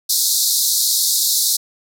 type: band-pass noise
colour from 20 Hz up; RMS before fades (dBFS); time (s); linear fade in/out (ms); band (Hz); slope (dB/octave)
pink; -17; 0.09-1.57; 10; 3800 to 16000; 96
effects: none